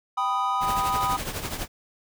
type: chord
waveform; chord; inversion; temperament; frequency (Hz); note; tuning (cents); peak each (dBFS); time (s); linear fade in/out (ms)
triangle; G augmented; none; equal with one note detuned; 784 / 990.6 / 1244.5; G5 / B5 / D#6; 0 / +5 / 0; -27 / -25 / -24; 0.17-1.17; 10
type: noise with tremolo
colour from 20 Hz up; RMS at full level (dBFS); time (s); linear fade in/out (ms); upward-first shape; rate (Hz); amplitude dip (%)
pink; -29; 0.6-1.68; 50; triangle; 12; 70
effects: none